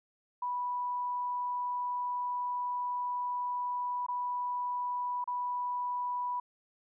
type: tone with dropouts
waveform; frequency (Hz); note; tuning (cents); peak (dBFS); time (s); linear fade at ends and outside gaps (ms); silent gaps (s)
sine; 984; B5; -7; -31; 0.42-6.4; 5; 4.065-4.084 / 5.242-5.275
effects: none